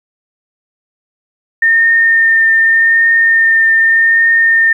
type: tone with vibrato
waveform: sine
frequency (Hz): 1818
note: A#6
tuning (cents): -44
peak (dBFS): -6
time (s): 1.62-4.73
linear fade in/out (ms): 5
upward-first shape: triangle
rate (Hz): 0.84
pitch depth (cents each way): 14
effects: 8-bit